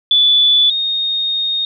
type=tone pair in turn; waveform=sine; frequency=3466 / 3704 Hz; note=A7 / A#7; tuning=-27 / -12 cents; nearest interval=minor second; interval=115 cents; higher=second; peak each=-8 / -15 dBFS; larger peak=first; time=0.11-0.7 / 0.7-1.65 s; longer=second; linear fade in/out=2 ms; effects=none